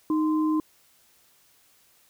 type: tone pair together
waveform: sine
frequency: 310.6 / 1036.6 Hz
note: D#4 / C6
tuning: -3 / -16 cents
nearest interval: octave + major sixth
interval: 2087 cents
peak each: -21 / -32 dBFS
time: 0.1-0.6 s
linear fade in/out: 2 ms
effects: white hiss -61 dBFS RMS until 2.09 s